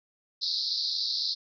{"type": "band-pass noise", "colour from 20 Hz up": "pink", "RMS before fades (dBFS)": -30, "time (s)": [0.41, 1.35], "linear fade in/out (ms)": 20, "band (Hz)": [3900, 5100], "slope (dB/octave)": 96, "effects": []}